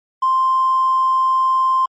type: tone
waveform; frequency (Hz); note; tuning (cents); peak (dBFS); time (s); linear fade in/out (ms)
triangle; 1046.5; C6; 0; -9; 0.22-1.86; 10
effects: tanh soft clip ceiling -10 dBFS + MP3 48 kbps